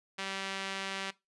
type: tone with band-pass filter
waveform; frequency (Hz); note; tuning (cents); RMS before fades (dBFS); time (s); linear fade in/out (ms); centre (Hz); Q
sawtooth; 193.8; G3; -20; -38; 0.18-1.11; 10; 2800; 0.84
effects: noise-tail reverb RT60 0.2 s tail -19 dB re dry + resampled to 24000 Hz